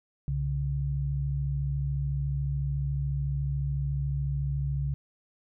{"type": "tone pair together", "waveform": "sine", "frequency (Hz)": [66.07, 140], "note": ["C2", "C#3"], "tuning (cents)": [17, 18], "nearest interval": "octave + minor second", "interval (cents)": 1301, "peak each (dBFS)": [-31, -28], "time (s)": [0.28, 4.94], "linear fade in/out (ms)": 0, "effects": []}